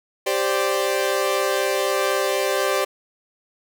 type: chord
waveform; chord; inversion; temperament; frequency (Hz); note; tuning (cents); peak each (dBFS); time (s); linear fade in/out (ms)
sawtooth; G suspended fourth; none; equal; 392 / 523.3 / 587.3; G4 / C5 / D5; 0 / 0 / 0; -20; 0.26-2.85; 10
effects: none